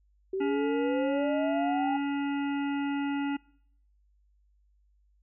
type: exponential sweep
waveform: sine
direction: up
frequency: 377.4 to 818 Hz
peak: -28 dBFS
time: 0.33-1.97 s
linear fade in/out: 5 ms
type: harmonic tone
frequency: 282.3 Hz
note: C#4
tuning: 32 cents sharp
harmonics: 1 / 3 / 5 / 7 / 9 / 10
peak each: -28 / -38 / -42 / -45 / -47 / -48 dBFS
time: 0.4-3.37 s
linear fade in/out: 10 ms
effects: noise-tail reverb RT60 0.7 s tail -25 dB re dry + added 50 Hz sine -63 dBFS peak until 5.22 s